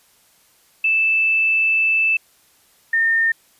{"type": "tone pair in turn", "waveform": "sine", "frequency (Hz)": [2637, 1818.7], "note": ["E7", "A#6"], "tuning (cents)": [0, -43], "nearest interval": "tritone", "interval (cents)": 643, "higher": "first", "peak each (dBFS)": -14, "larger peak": "neither", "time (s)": [[0.84, 2.17], [2.93, 3.32]], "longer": "first", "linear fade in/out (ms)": 5, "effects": ["white hiss -56 dBFS RMS until 3.59 s", "resampled to 32000 Hz"]}